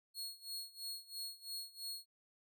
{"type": "tone with tremolo", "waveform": "sawtooth", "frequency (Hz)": 4319, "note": "C#8", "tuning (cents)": -46, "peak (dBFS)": -38, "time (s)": [0.14, 2.06], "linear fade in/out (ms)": 50, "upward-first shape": "sine", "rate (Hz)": 3, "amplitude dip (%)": 90, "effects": []}